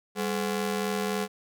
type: ring-modulated tone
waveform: sawtooth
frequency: 311.6 Hz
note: D#4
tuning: 3 cents sharp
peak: -20 dBFS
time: 0.15-1.28 s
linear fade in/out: 50 ms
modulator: 114 Hz
effects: none